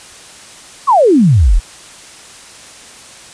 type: exponential sweep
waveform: sine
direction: down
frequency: 1174.7 to 33.24 Hz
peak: -5 dBFS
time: 0.87-1.6 s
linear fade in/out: 20 ms
effects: white hiss -36 dBFS RMS until 3.33 s + resampled to 22050 Hz